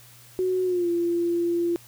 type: tone with pitch glide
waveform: sine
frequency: 370 to 343.2 Hz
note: F#4 to F4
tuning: 0 to -30 cents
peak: -21 dBFS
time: 0.39-1.76 s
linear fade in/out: 0 ms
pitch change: -130 cents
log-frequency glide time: 0.64-0.89 s
effects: added 120 Hz sine -53 dBFS peak until 1.87 s + white hiss -51 dBFS RMS until 1.87 s